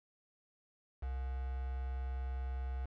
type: tone with quantisation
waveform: sine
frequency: 65 Hz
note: C2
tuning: 11 cents flat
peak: -36 dBFS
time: 1.02-2.86 s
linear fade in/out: 10 ms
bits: 8
effects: low-pass 2000 Hz 12 dB/octave